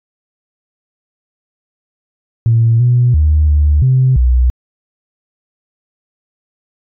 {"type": "tone with pitch steps", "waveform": "sine", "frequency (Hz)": [114.8, 122.4, 76.2, 74.1, 129.8, 62.2], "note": ["A#2", "B2", "D#2", "D2", "C3", "B1"], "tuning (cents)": [-26, -15, -36, 16, -13, 13], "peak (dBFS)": -6, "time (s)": [2.46, 4.5], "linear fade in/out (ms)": 0, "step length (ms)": 340, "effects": ["tanh soft clip ceiling -2 dBFS"]}